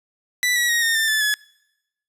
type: tone with pitch steps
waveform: sawtooth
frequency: 1975.5 / 1927 / 1879.8 / 1833.6 / 1788.7 / 1744.8 / 1702 Hz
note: B6 / B6 / A#6 / A#6 / A6 / A6 / G#6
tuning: 0 / -43 / +14 / -29 / +28 / -15 / +42 cents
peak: -14 dBFS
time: 0.43-1.34 s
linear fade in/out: 0 ms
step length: 130 ms
effects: noise-tail reverb RT60 0.9 s tail -25 dB re dry + resampled to 32000 Hz